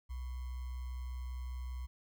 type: tone with sample-and-hold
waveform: sine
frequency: 62.6 Hz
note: B1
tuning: 24 cents sharp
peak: -38 dBFS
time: 0.09-1.87 s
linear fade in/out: 20 ms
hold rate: 1050 Hz
effects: none